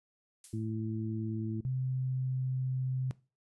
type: noise with exponential decay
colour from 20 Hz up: violet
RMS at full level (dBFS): -43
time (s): 0.44-0.73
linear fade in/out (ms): 1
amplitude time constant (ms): 62
type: harmonic tone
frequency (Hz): 110.2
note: A2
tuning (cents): +3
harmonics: 1 / 2 / 3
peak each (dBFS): -35 / -38 / -40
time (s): 0.53-1.61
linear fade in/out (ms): 5
type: tone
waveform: sine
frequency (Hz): 129.6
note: C3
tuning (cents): -16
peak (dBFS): -30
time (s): 1.65-3.11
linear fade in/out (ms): 0
effects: noise-tail reverb RT60 0.3 s tail -19 dB re dry + resampled to 24000 Hz